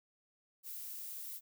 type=noise; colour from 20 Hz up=violet; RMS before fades=-45 dBFS; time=0.63-1.41 s; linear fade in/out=50 ms; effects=none